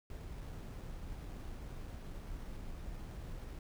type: noise with sample-and-hold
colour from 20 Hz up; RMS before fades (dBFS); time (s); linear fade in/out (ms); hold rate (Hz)
brown; -45; 0.1-3.59; 2; 7350
effects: none